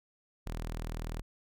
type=tone; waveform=sawtooth; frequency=40.13 Hz; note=E1; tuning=46 cents flat; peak=-32 dBFS; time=0.46-1.22 s; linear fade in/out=10 ms; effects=none